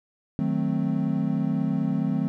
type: chord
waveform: triangle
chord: D# diminished seventh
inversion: none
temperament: equal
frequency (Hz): 155.56 / 185 / 220 / 261.6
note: D#3 / F#3 / A3 / C4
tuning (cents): 0 / 0 / 0 / 0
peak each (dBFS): -26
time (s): 0.39-2.28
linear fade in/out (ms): 0
effects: none